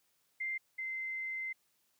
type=tone pair in turn; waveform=sine; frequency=2093 / 2073 Hz; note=C7 / C7; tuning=0 / -17 cents; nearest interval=unison; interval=17 cents; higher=first; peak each=-34 / -36 dBFS; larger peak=first; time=0.4-0.58 / 0.78-1.53 s; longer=second; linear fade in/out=10 ms; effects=white hiss -75 dBFS RMS until 1.99 s + high-pass 80 Hz 12 dB/octave